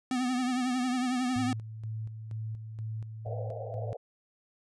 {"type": "tone with vibrato", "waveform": "square", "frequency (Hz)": 251.9, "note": "B3", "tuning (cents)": 34, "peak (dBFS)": -28, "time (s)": [0.11, 1.53], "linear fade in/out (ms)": 2, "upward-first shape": "triangle", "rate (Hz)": 11, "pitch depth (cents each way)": 69}
{"type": "tone with tremolo", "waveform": "sine", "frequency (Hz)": 110, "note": "A2", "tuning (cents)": 0, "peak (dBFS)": -33, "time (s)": [1.36, 3.93], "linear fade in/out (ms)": 0, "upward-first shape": "square", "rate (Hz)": 2.1, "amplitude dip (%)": 50}
{"type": "band-pass noise", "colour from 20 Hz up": "pink", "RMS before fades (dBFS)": -40, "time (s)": [3.25, 3.97], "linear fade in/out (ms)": 10, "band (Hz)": [450, 740], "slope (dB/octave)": 96}
{"effects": ["resampled to 22050 Hz"]}